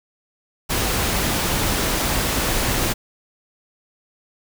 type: noise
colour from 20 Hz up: pink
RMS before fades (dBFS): -21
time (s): 0.69-2.94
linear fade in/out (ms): 20
effects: none